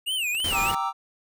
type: tone with vibrato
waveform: square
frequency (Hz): 2748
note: F7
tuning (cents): -29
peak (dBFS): -25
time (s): 0.06-0.72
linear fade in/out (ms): 20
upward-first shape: sine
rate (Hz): 3.2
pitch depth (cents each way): 220
type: clicks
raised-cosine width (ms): 0.2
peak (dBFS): -25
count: 3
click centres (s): 0.35 / 0.402 / 0.504
type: noise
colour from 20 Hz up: pink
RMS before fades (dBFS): -32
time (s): 0.44-0.75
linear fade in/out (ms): 5
type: chord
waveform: triangle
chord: E half-diminished seventh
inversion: first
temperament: equal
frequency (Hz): 784 / 932.3 / 1174.7 / 1318.5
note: G5 / Bb5 / D6 / E6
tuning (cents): 0 / 0 / 0 / 0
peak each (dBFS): -28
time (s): 0.51-0.93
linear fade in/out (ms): 50
effects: none